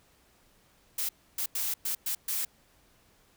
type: noise bursts at uneven times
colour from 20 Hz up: blue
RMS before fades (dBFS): -31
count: 6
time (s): 0.98-1.09 / 1.38-1.46 / 1.55-1.74 / 1.85-1.95 / 2.06-2.15 / 2.28-2.45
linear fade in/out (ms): 5
effects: pink hiss -64 dBFS RMS until 3.36 s